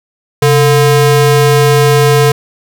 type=ring-modulated tone; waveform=square; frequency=290 Hz; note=D4; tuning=22 cents flat; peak=-3 dBFS; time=0.42-2.32 s; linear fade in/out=5 ms; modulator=156 Hz; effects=none